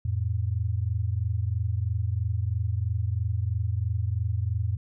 sine tone pair together, 87.31 / 110.35 Hz, F2 / A2, 0 / +5 cents, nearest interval major third, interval 405 cents, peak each -27 dBFS, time 0.05-4.77 s, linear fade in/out 5 ms, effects none

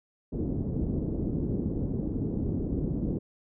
white low-pass noise, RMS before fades -30 dBFS, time 0.32-3.19 s, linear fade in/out 10 ms, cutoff 330 Hz, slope 24 dB/octave, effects none

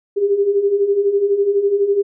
sine beating tone pair, 392 / 404 Hz, G4 / G#4, 0 / -48 cents, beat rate 12 Hz, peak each -20 / -14 dBFS, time 0.16-2.03 s, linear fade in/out 20 ms, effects none

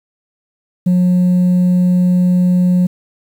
sine tone, 180 Hz, F#3, 47 cents flat, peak -6 dBFS, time 0.86-2.87 s, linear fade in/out 10 ms, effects tanh soft clip ceiling -8 dBFS + 7-bit

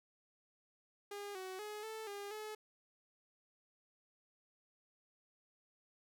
sawtooth tone with pitch steps, 406.7 / 374.6 / 421.4 / 440.1 / 404.5 / 428.5 Hz, G#4 / F#4 / G#4 / A4 / G#4 / A4, -36 / +21 / +25 / 0 / -46 / -46 cents, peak -40 dBFS, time 1.11-2.55 s, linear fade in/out 5 ms, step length 240 ms, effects none

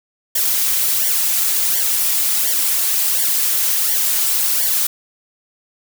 blue noise with flanger, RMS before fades -17 dBFS, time 0.35-4.87 s, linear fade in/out 5 ms, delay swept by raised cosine 0.77 to 4.97 ms, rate 1.4 Hz, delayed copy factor -0.9, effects none

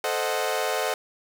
sawtooth chord, A diminished seventh, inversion none, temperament equal, 440 / 523.3 / 622.3 / 740 Hz, A4 / C5 / Eb5 / Gb5, 0 / 0 / 0 / 0 cents, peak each -26 dBFS, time 0.04-0.94 s, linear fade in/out 2 ms, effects none

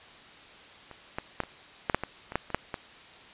clicks, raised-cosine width 0.5 ms, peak -28 / -16 / -12 / -24 / -10 / -7 / -16 / -23 / -10 / -25 / -10 / -17 dBFS, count 12, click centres 0.913 / 1.185 / 1.403 / 1.436 / 1.898 / 1.946 / 2.036 / 2.321 / 2.356 / 2.503 / 2.546 / 2.742 s, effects white hiss -50 dBFS RMS until 3.33 s + resampled to 8000 Hz

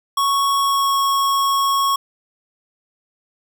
square tone with pitch glide, 1108.7 to 1101.7 Hz, C#6 to C#6, 0 to -11 cents, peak -16 dBFS, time 0.17-1.96 s, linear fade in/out 5 ms, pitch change -11 cents, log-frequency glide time 0.58-0.96 s, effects none

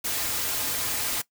white noise with comb filter, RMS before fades -28 dBFS, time 0.04-1.22 s, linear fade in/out 10 ms, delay 5.3 ms, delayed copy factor -0.5, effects noise-tail reverb RT60 0.1 s tail -19 dB re dry

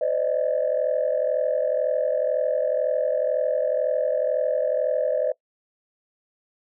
sine tone cluster, 512 / 584 / 626 Hz, C5 / D5 / D#5, -38 / -10 / +10 cents, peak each -24 dBFS, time 0.01-5.32 s, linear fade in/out 5 ms, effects noise-tail reverb RT60 0.1 s tail -22 dB re dry + tanh soft clip ceiling -13 dBFS

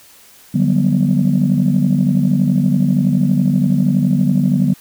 sine chord, G major seventh, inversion second, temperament just, 147 / 183.75 / 196 / 245 Hz, D3 / F#3 / G3 / B3, +2 / -12 / 0 / -14 cents, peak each -16 dBFS, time 0.54-4.74 s, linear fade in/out 10 ms, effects tanh soft clip ceiling -4 dBFS + white hiss -45 dBFS RMS until 4.8 s

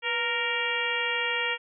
harmonic tone with a mistuned harmonic, 466.2 Hz, A#4, in tune, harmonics 1 / 2 / 3 / 4 / 5 / 6 / 7, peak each -35 / -35 / -35 / -31 / -31 / -32 / -36 dBFS, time 0.02-1.58 s, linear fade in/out 50 ms, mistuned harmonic 1, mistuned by +72 cents, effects none

